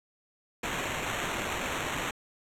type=noise with sample-and-hold; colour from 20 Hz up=white; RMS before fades=-33 dBFS; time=0.63-2.11 s; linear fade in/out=5 ms; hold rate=4900 Hz; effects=low-pass 11000 Hz 12 dB/octave